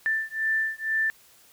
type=beating tone pair; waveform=sine; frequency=1771 / 1773.1 Hz; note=A6 / A6; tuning=+11 / +13 cents; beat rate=2.1 Hz; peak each=-27 dBFS; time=0.06-1.1 s; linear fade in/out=0 ms; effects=white hiss -56 dBFS RMS until 1.52 s